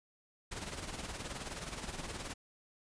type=noise with tremolo; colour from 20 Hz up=pink; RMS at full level=-40 dBFS; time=0.51-2.34 s; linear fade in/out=10 ms; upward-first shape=sine; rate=19 Hz; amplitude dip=60%; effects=resampled to 22050 Hz